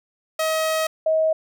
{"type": "tone pair in turn", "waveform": ["sawtooth", "sine"], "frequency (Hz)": [635, 635], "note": ["D#5", "D#5"], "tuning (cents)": [35, 35], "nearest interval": "unison", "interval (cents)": 0, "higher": "neither", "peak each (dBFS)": -16, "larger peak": "neither", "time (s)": [[0.39, 0.87], [1.06, 1.33]], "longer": "first", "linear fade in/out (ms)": 5, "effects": []}